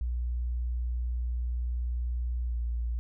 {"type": "tone with pitch glide", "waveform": "sine", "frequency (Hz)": [60.3, 58.72], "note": ["B1", "A#1"], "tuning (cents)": [-41, 13], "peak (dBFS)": -28, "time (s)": [0.01, 2.99], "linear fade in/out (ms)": 0, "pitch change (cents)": -46, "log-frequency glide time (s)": [2.47, 2.54], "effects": []}